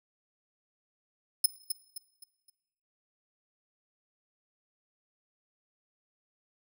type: tone with echo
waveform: 5% pulse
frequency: 5190 Hz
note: E8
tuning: 28 cents flat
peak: -13 dBFS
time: 1.44-1.46 s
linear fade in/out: 5 ms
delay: 260 ms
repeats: 4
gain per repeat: -9 dB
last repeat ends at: 2.5 s
effects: noise-tail reverb RT60 1.0 s tail -20 dB re dry